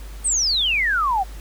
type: exponential sweep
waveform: sine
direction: down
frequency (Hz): 8870 to 725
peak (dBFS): -17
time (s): 0.24-1.24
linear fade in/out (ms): 20
effects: added 50 Hz sine -33 dBFS peak until 1.4 s + pink hiss -45 dBFS RMS until 1.4 s